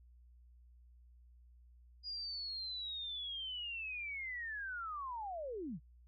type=linear sweep; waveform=sine; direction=down; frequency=4908 to 123.47 Hz; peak=-40 dBFS; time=2.03-5.8 s; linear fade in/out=50 ms; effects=added 60 Hz sine -59 dBFS peak until 6.07 s